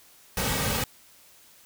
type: noise with comb filter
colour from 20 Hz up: pink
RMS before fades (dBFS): -27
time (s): 0.37-0.84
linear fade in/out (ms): 2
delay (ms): 2.9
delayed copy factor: -0.65
effects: white hiss -55 dBFS RMS until 1.65 s